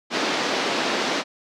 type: band-pass noise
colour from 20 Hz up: pink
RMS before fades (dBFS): -24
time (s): 0.1-1.24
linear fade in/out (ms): 50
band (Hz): 240 to 5400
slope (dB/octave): 24
effects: none